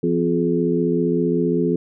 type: harmonic tone with a mistuned harmonic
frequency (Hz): 85.2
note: F2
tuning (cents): -42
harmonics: 2 / 3 / 4 / 5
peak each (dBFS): -22 / -22 / -22 / -22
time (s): 0.03-1.76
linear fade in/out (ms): 5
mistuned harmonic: 4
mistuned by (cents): +50
effects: none